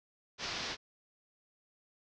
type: low-pass noise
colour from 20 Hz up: white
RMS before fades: -39 dBFS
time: 0.38-0.77 s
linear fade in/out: 50 ms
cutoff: 5600 Hz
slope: 48 dB/octave
effects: none